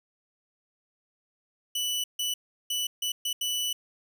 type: tone bursts at uneven times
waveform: sawtooth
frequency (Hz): 2970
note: F#7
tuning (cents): +6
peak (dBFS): -24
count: 6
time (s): 1.75-2.04 / 2.19-2.34 / 2.7-2.87 / 3.02-3.12 / 3.25-3.33 / 3.41-3.73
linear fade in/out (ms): 5
effects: none